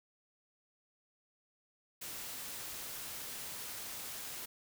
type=noise; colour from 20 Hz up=white; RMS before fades=-44 dBFS; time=2.01-4.46 s; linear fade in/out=10 ms; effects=none